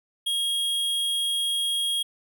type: tone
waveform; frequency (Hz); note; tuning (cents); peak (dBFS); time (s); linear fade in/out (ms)
square; 3272; G#7; -26; -24; 0.26-2.03; 10
effects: none